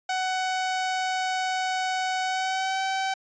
sawtooth tone with pitch glide, 747 to 767.1 Hz, F#5 to G5, +16 to -38 cents, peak -21 dBFS, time 0.09-3.14 s, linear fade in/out 5 ms, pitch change +46 cents, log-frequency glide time 2.22-2.82 s, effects resampled to 16000 Hz

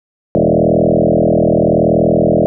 sine tone with frequency modulation, 389.4 Hz, G4, 12 cents flat, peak -8 dBFS, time 0.35-2.46 s, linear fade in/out 0 ms, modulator 40.8 Hz, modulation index 6.4, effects none

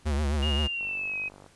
square tone with vibrato, 72.8 Hz, D2, 15 cents flat, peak -25 dBFS, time 0.05-0.68 s, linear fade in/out 20 ms, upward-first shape triangle, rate 7.6 Hz, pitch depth 120 cents each way
sine tone with pitch glide, 2842 to 2532 Hz, F7 to D#7, +30 to +30 cents, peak -29 dBFS, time 0.42-1.29 s, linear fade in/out 10 ms, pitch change -200 cents, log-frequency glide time 0.62-1.17 s
click train, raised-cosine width 1 ms, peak -34 dBFS, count 33, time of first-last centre 0.81-1.463 s, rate 49 Hz
effects pink hiss -58 dBFS RMS until 1.55 s + resampled to 24000 Hz

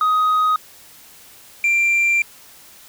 sine tone pair in turn, 1254 / 2367 Hz, D#6 / D7, +13 / +13 cents, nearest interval major seventh, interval 1100 cents, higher second, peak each -11 dBFS, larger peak neither, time 0.01-0.56 / 1.64-2.22 s, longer second, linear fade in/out 2 ms, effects tanh soft clip ceiling -13 dBFS + white hiss -45 dBFS RMS until 2.88 s

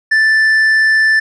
sine tone with tanh clipping, 1762 Hz, A6, 2 cents sharp, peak -9 dBFS, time 0.11-1.2 s, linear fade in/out 10 ms, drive 5 dB, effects none

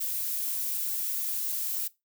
violet noise, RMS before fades -31 dBFS, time 0-1.88 s, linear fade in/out 10 ms, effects noise-tail reverb RT60 0.2 s tail -19 dB re dry

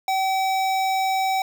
square tone with notch filter, 765 Hz, G5, 42 cents flat, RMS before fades -22 dBFS, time 0.08-1.42 s, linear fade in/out 2 ms, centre 10000 Hz, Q 1.8, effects none

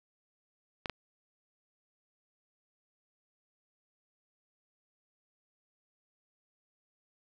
clicks, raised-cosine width 0.3 ms, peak -19 dBFS, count 2, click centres 0.858 / 0.897 s, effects none

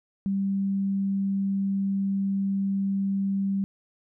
sine tone, 196 Hz, G3, in tune, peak -23 dBFS, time 0.26-3.64 s, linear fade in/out 0 ms, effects none

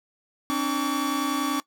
45% pulse tone cluster, 268.8 / 299.3 / 1139 Hz, C4 / D4 / C#6, +47 / +33 / +47 cents, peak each -28 / -28 / -28 dBFS, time 0.5-1.6 s, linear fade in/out 0 ms, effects noise-tail reverb RT60 0.1 s tail -19 dB re dry

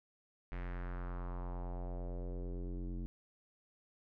square tone with low-pass filter sweep, 44.45 Hz, F1, 31 cents sharp, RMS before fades -41 dBFS, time 0.52-3.06 s, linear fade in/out 0 ms, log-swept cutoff 2100 to 270 Hz, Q 2.4, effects none

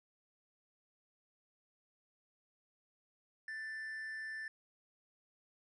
triangle tone with amplitude modulation, 1769 Hz, A6, 9 cents sharp, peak -38 dBFS, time 3.48-4.48 s, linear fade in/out 2 ms, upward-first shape sine, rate 264 Hz, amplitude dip 30%, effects resampled to 22050 Hz

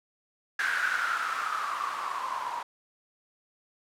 violet noise with low-pass filter sweep, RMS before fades -31 dBFS, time 0.59-2.63 s, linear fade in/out 5 ms, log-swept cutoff 1600 to 940 Hz, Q 9.1, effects none

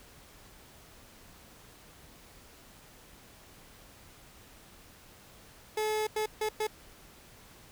30% pulse tone bursts at uneven times, 430 Hz, A4, 40 cents flat, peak -26 dBFS, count 4, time 5.77-6.07 / 6.16-6.26 / 6.41-6.49 / 6.6-6.67 s, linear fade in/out 5 ms, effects pink hiss -55 dBFS RMS until 7.71 s

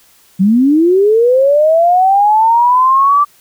sine linear sweep, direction up, 180.1 to 1174.7 Hz, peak -6 dBFS, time 0.39-3.25 s, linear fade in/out 20 ms, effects white hiss -48 dBFS RMS until 3.4 s

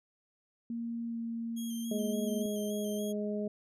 sine tone with pitch glide, 232.8 to 230.5 Hz, A#3 to A#3, -2 to -19 cents, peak -34 dBFS, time 0.7-2.46 s, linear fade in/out 2 ms, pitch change -17 cents, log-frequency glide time 1.07-1.17 s
10% pulse tone with vibrato, 3221 Hz, G7, 46 cents sharp, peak -37 dBFS, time 1.56-3.13 s, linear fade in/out 20 ms, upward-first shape square, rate 3.5 Hz, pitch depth 33 cents each way
harmonic tone, 208.5 Hz, G#3, 7 cents sharp, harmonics 1 / 2 / 3, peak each -34 / -37 / -39 dBFS, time 1.91-3.48 s, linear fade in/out 5 ms
effects resampled to 32000 Hz

